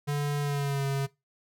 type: tone with pitch glide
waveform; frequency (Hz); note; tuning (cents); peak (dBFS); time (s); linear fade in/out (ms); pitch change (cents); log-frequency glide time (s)
square; 145 to 137.81; D3 to C#3; -22 to -10; -27; 0.07-1.07; 20; -88; 0.41-0.85
effects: noise-tail reverb RT60 0.2 s tail -19 dB re dry